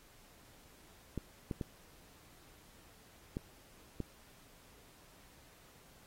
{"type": "clicks", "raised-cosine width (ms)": 3, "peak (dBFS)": -24, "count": 5, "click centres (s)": [1.177, 1.512, 1.612, 3.369, 4.003], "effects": ["pink hiss -62 dBFS RMS until 6.06 s", "AAC 48 kbps"]}